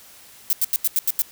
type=noise bursts; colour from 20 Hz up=violet; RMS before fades=-19 dBFS; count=7; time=0.5-1.22 s; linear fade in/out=0 ms; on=30 ms; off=85 ms; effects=white hiss -47 dBFS RMS until 1.31 s